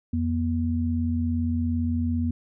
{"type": "tone pair together", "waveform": "sine", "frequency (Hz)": [86, 240.5], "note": ["F2", "B3"], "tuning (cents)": [-26, -46], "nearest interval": "octave + tritone", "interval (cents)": 1780, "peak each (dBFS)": -25, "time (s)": [0.13, 2.31], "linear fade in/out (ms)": 5, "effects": []}